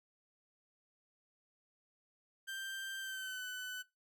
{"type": "tone with pitch glide", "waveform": "30% pulse", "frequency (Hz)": [1572, 1501], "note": ["G6", "F#6"], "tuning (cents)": [4, 24], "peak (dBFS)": -38, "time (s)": [2.47, 3.83], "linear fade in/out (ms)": 20, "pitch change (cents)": -80, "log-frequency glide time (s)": [2.99, 3.43], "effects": ["noise-tail reverb RT60 0.2 s tail -19 dB re dry", "MP3 96 kbps"]}